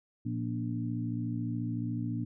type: harmonic tone with a mistuned harmonic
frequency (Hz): 58.5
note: A#1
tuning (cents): +7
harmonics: 2 / 3 / 4 / 5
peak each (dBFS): -34 / -41 / -36 / -38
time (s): 0.25-2.25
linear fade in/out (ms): 10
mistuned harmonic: 4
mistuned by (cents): +33
effects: none